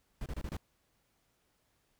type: noise bursts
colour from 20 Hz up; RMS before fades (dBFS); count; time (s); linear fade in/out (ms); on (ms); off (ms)
brown; -38; 5; 0.21-0.568; 2; 50; 27
effects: pink hiss -75 dBFS RMS until 1.99 s